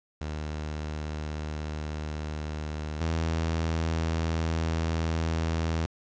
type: tone pair in turn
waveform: sawtooth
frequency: 76.4 / 81.46 Hz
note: D#2 / E2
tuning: -31 / -20 cents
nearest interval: minor second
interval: 111 cents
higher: second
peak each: -28 / -22 dBFS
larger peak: second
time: 0.21-3.01 / 3.01-5.86 s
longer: second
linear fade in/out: 0 ms
effects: resampled to 16000 Hz + 9-bit